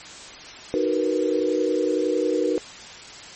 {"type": "chord", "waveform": "sine", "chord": "B major seventh", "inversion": "first", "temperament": "just", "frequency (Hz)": [308.7, 370.4, 463, 493.9], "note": ["D#4", "F#4", "A#4", "B4"], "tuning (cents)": [-14, 2, -12, 0], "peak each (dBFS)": -25, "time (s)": [0.74, 2.58], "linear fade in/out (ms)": 0, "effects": ["white hiss -40 dBFS RMS until 3.35 s", "MP3 32 kbps"]}